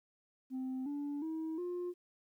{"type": "tone with pitch steps", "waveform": "sine", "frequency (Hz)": [259.7, 288.2, 319.7, 354.8], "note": ["C4", "D4", "D#4", "F4"], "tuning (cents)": [-13, -33, 47, 27], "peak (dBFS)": -34, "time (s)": [0.5, 1.94], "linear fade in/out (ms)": 50, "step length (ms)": 360, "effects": ["tanh soft clip ceiling -35 dBFS", "12-bit"]}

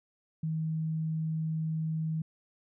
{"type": "tone", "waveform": "sine", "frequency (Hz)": 159, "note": "D#3", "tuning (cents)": 38, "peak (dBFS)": -29, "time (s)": [0.43, 2.22], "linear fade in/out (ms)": 5, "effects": []}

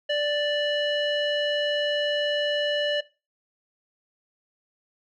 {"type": "tone with low-pass filter", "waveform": "square", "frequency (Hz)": 587.3, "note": "D5", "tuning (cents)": 0, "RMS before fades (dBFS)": -25, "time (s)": [0.09, 3.01], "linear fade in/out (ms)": 10, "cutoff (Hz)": 2900, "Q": 3.2, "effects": ["noise-tail reverb RT60 0.3 s tail -19 dB re dry"]}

